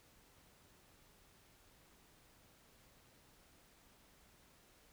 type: silence
effects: pink hiss -67 dBFS RMS until 4.92 s